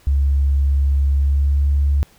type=tone with pitch glide; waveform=sine; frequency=69.6 to 70.94 Hz; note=C#2 to C#2; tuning=+8 to +41 cents; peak=-12 dBFS; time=0.07-2.03 s; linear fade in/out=0 ms; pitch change=+33 cents; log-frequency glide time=1.13-1.65 s; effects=tanh soft clip ceiling -8 dBFS + pink hiss -52 dBFS RMS until 2.18 s